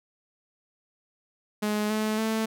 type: tone with pitch steps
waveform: sawtooth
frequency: 210.6 / 215.8 / 221.1 Hz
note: G#3 / A3 / A3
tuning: +24 / -33 / +9 cents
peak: -21 dBFS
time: 1.62-2.46 s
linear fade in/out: 10 ms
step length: 280 ms
effects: none